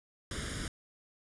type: noise with comb filter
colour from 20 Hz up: pink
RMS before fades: -38 dBFS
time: 0.31-0.68 s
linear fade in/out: 2 ms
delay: 0.58 ms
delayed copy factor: +0.75
effects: resampled to 24000 Hz